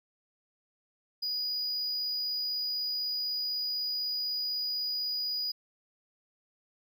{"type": "tone", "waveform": "triangle", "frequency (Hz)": 4918, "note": "D#8", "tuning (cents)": -21, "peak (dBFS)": -29, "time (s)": [1.22, 5.52], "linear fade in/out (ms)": 10, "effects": []}